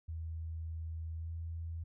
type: tone with pitch glide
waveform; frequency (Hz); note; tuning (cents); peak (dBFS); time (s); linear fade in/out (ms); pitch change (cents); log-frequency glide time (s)
sine; 81.1 to 82.61; E2 to E2; -28 to +4; -38; 0.08-1.84; 10; +32; 1.17-1.31
effects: none